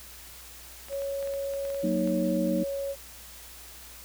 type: clicks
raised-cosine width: 0.3 ms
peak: -29 dBFS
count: 11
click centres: 0.885 / 0.928 / 1.02 / 1.227 / 1.274 / 1.338 / 1.537 / 1.652 / 1.702 / 1.746 / 2.075 s
type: tone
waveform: sine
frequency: 554.4 Hz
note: C#5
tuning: in tune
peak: -29 dBFS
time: 0.89-2.96 s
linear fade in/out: 50 ms
type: chord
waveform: sine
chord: D# minor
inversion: first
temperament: equal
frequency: 185 / 233.1 / 311.1 Hz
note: F#3 / A#3 / D#4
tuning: 0 / 0 / 0 cents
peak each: -29 / -30 / -29 dBFS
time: 1.83-2.64 s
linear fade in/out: 10 ms
effects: added 60 Hz sine -52 dBFS peak until 4.04 s + white hiss -47 dBFS RMS until 4.04 s